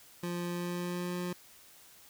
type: tone with pitch glide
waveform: 25% pulse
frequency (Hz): 174.61 to 177.97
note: F3 to F3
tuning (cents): 0 to +33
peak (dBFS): -30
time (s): 0.23-1.33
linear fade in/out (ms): 5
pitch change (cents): +33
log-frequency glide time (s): 0.47-1.16
effects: white hiss -57 dBFS RMS until 2.09 s